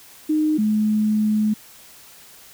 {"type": "tone pair in turn", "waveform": "sine", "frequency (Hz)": [307.8, 213.6], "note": ["D#4", "G#3"], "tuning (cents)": [-19, 49], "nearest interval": "tritone", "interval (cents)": 632, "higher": "first", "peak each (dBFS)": [-16, -16], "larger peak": "neither", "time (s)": [[0.29, 0.58], [0.58, 1.54]], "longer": "second", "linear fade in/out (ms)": 10, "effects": ["white hiss -46 dBFS RMS until 2.53 s"]}